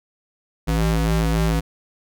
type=ring-modulated tone; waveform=45% pulse; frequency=110 Hz; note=A2; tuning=in tune; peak=-14 dBFS; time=0.67-1.61 s; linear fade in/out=20 ms; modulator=53.2 Hz; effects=none